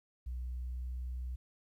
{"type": "tone with pitch glide", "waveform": "sine", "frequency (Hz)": [61.74, 62.35], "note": ["B1", "B1"], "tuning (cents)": [0, 17], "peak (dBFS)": -35, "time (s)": [0.26, 1.36], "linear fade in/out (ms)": 10, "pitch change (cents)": 17, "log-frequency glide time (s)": [0.4, 0.9], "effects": ["tanh soft clip ceiling -34 dBFS", "12-bit"]}